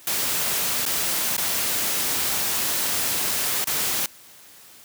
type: noise with dropouts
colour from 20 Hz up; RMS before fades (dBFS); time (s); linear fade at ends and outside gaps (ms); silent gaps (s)
white; -24; 0.07-4.06; 2; 0.854-0.862 / 1.367-1.379 / 3.643-3.671
effects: white hiss -48 dBFS RMS until 4.84 s + high-pass 80 Hz 12 dB/octave